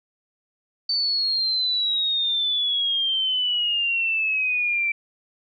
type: exponential sweep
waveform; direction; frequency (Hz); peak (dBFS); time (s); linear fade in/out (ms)
sine; down; 4562 to 2331; -20; 0.89-4.92; 5
effects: none